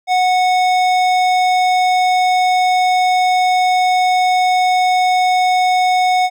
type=tone with hard clipping; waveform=triangle; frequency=735 Hz; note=F#5; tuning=12 cents flat; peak=-13 dBFS; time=0.07-6.3 s; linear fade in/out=50 ms; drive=18 dB; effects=none